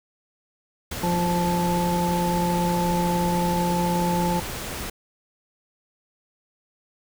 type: noise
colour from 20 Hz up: pink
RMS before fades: -32 dBFS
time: 0.91-4.9 s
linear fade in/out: 5 ms
type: harmonic tone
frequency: 174.61 Hz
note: F3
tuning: in tune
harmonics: 1 / 2 / 3 / 5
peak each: -23 / -30 / -30 / -25 dBFS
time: 1.03-4.4 s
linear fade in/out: 5 ms
effects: none